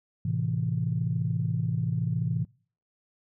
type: chord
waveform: sine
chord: A minor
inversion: none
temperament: equal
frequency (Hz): 110 / 130.81 / 164.81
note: A2 / C3 / E3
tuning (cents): 0 / 0 / 0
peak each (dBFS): -29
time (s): 0.25-2.45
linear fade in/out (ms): 5
effects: noise-tail reverb RT60 0.5 s tail -26 dB re dry + tanh soft clip ceiling -15 dBFS